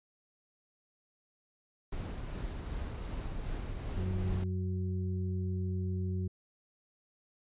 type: noise with tremolo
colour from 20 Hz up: brown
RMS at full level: -37 dBFS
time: 1.92-4.44 s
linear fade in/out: 5 ms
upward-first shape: sine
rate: 2.6 Hz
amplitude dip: 25%
type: harmonic tone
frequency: 92.5 Hz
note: F#2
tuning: in tune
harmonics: 1 / 2 / 4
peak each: -32 / -38 / -44 dBFS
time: 3.97-6.28 s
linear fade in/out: 10 ms
effects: resampled to 8000 Hz